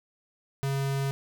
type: tone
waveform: square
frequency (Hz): 137.3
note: C#3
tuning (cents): -16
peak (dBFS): -27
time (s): 0.63-1.11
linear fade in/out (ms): 0
effects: 11-bit